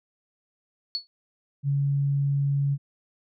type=tone with exponential decay; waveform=sine; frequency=4412 Hz; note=C#8; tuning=9 cents flat; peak=-22 dBFS; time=0.95-1.07 s; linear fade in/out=0 ms; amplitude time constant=24 ms
type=tone; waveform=sine; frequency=140.5 Hz; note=C#3; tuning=24 cents sharp; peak=-21 dBFS; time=1.63-2.78 s; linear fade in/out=50 ms
effects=none